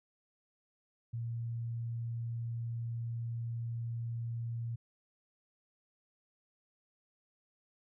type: tone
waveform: sine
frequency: 116.54 Hz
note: A#2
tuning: in tune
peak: -35 dBFS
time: 1.13-4.76 s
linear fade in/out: 10 ms
effects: none